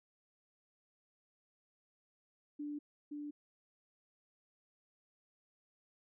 sine tone with echo, 293.7 Hz, D4, in tune, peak -39 dBFS, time 2.59-2.79 s, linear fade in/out 10 ms, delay 520 ms, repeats 1, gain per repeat -2 dB, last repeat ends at 3.31 s, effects none

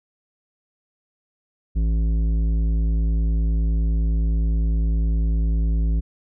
sine tone with tanh clipping, 54.9 Hz, A1, 3 cents flat, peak -19 dBFS, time 1.75-6.01 s, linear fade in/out 20 ms, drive 11 dB, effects none

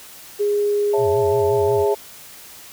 sine tone, 411.6 Hz, G#4, 16 cents flat, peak -16 dBFS, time 0.39-1.95 s, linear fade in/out 20 ms
sine chord, A major, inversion first, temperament just, 550 / 660 / 880 Hz, C#5 / E5 / A5, -14 / +2 / 0 cents, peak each -25 dBFS, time 0.93-1.95 s, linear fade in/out 10 ms
sine tone with vibrato, 103.83 Hz, G#2, in tune, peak -26 dBFS, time 0.97-1.86 s, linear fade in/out 50 ms, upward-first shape sine, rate 5.6 Hz, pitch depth 300 cents each way
effects white hiss -41 dBFS RMS until 2.72 s

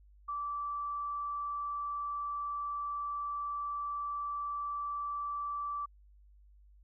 sine tone, 1162 Hz, D6, 19 cents flat, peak -34 dBFS, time 0.28-5.86 s, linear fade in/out 10 ms, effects added 50 Hz sine -57 dBFS peak until 6.83 s

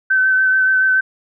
sine tone with vibrato, 1531 Hz, G6, 41 cents flat, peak -11 dBFS, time 0.1-1.01 s, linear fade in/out 10 ms, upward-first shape sine, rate 7 Hz, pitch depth 17 cents each way, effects none

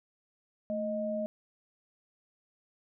sine tone pair together, 220 / 622.3 Hz, A3 / D#5, 0 / 0 cents, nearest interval octave + tritone, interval 1800 cents, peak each -35 / -32 dBFS, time 0.7-1.26 s, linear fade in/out 0 ms, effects none

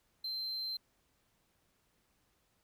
triangle tone, 4116 Hz, C8, 29 cents flat, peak -35 dBFS, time 0.24-0.77 s, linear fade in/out 5 ms, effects pink hiss -75 dBFS RMS until 2.63 s

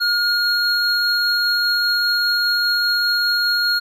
triangle tone pair together, 1428 / 4279 Hz, F6 / C8, +38 / +38 cents, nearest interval octave + perfect fifth, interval 1900 cents, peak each -17 dBFS, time 0-3.8 s, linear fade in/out 20 ms, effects none

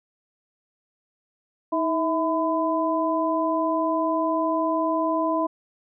sine tone cluster, 318.1 / 652 / 1007 Hz, D#4 / E5 / B5, +38 / -19 / +33 cents, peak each -25 dBFS, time 1.72-5.47 s, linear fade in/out 10 ms, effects none

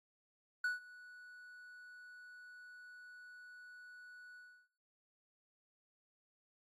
triangle tone with ADSR envelope, 1475 Hz, F#6, 6 cents flat, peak -30 dBFS, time 0.64-4.69 s, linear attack 4 ms, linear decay 150 ms, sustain -21 dB, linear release 330 ms, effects noise-tail reverb RT60 0.5 s tail -20 dB re dry + AAC 48 kbps

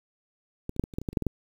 clicks, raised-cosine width 3 ms, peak -19 / -30 / -10 / -18 / -30 / -15 / -25 / -16 / -29 / -10 / -18 / -12 dBFS, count 12, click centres 0.694 / 0.764 / 0.796 / 0.839 / 0.938 / 0.985 / 1.016 / 1.088 / 1.13 / 1.172 / 1.223 / 1.267 s, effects 8-bit

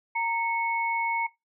sine tone pair together, 926 / 2202 Hz, A#5 / C#7, -12 / -12 cents, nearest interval octave + minor third, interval 1500 cents, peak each -27 / -28 dBFS, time 0.15-1.27 s, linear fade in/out 10 ms, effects noise-tail reverb RT60 0.2 s tail -20 dB re dry

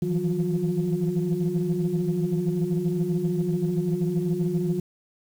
sine tone cluster, 160.6 / 168.3 / 181.3 / 358.2 Hz, E3 / E3 / F#3 / F4, -45 / +36 / -35 / +44 cents, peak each -27 dBFS, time 0.02-4.8 s, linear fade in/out 5 ms, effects tanh soft clip ceiling -15 dBFS + 8-bit

